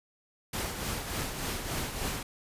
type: noise with tremolo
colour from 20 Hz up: pink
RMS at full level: -32 dBFS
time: 0.53-2.23 s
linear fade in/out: 5 ms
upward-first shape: triangle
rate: 3.4 Hz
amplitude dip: 55%
effects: resampled to 32000 Hz